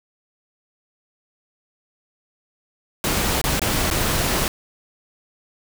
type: noise with dropouts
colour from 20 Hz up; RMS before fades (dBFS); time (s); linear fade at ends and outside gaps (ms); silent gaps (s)
pink; -21; 3.04-4.48; 1; 3.415-3.44 / 3.595-3.617 / 3.902-3.911
effects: none